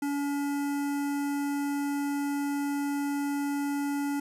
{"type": "tone with notch filter", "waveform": "square", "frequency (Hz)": 284.5, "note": "C#4", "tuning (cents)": 45, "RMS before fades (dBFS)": -30, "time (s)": [0.02, 4.2], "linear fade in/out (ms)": 5, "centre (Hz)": 3700, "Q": 0.94, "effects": ["resampled to 32000 Hz", "10-bit"]}